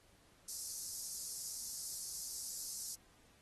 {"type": "high-pass noise", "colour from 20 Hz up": "pink", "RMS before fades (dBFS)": -44, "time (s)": [0.48, 2.95], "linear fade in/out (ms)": 5, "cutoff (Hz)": 4900, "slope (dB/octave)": 48, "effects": ["pink hiss -68 dBFS RMS until 3.41 s", "AAC 32 kbps"]}